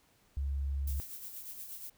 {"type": "tone", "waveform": "sine", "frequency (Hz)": 69.3, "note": "C#2", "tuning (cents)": 0, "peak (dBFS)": -31, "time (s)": [0.37, 1], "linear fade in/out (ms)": 0}
{"type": "noise with tremolo", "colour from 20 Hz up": "violet", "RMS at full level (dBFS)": -43, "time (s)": [0.87, 1.9], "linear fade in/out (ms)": 5, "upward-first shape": "sine", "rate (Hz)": 8.4, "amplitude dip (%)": 50}
{"effects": ["pink hiss -68 dBFS RMS until 1.97 s"]}